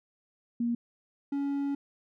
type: tone pair in turn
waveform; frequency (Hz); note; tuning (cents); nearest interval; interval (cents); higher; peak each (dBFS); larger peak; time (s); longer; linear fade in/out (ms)
sine / triangle; 236.2 / 280.9; A#3 / C#4; +23 / +23; minor third; 300; second; -26; neither; 0.6-0.75 / 1.32-1.75; second; 5
effects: none